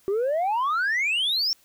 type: exponential sweep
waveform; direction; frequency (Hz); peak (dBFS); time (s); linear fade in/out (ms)
sine; up; 377.9 to 5588; -19; 0.08-1.53; 0
effects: tanh soft clip ceiling -20 dBFS + white hiss -60 dBFS RMS until 1.64 s